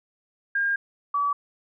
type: tone pair in turn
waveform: sine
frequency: 1612 / 1145.5 Hz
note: G6 / D6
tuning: +48 / -44 cents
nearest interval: tritone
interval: 592 cents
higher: first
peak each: -21 dBFS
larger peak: neither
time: 0.55-0.76 / 1.14-1.33 s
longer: first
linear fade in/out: 5 ms
effects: none